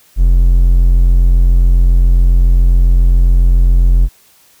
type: tone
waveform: triangle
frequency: 43.65 Hz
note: F1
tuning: in tune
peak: -3 dBFS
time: 0.16-4.09 s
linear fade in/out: 50 ms
effects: white hiss -48 dBFS RMS until 4.6 s